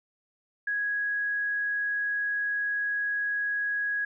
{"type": "tone", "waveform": "sine", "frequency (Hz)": 1661.2, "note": "G#6", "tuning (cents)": 0, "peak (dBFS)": -26, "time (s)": [0.67, 4.05], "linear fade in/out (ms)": 5, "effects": []}